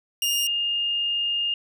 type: tone pair in turn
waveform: sawtooth / sine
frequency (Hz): 2827 / 2827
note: F7 / F7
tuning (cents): +20 / +20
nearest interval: unison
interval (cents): 0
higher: neither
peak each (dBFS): -18 / -22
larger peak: first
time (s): 0.22-0.47 / 0.47-1.54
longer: second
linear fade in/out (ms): 2
effects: none